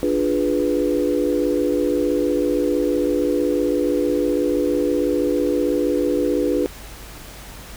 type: chord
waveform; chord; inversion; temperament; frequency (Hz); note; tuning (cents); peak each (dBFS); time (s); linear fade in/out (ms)
sine; D diminished seventh; none; equal; 293.7 / 349.2 / 415.3 / 493.9; D4 / F4 / Ab4 / Cb5; 0 / 0 / 0 / 0; -21 / -23 / -24 / -22; 0.03-6.66; 0
effects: added 50 Hz sine -39 dBFS peak until 7.76 s + pink hiss -39 dBFS RMS until 7.76 s